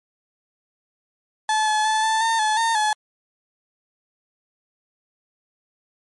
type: tone with pitch steps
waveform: 35% pulse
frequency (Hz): 865 / 857 / 870 / 882 / 907 / 860 / 912 / 853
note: A5 / A5 / A5 / A5 / A#5 / A5 / A#5 / G#5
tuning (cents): -30 / -46 / -20 / +4 / -48 / -40 / -38 / +46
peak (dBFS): -16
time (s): 1.49-2.93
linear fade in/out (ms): 2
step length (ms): 180
effects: MP3 48 kbps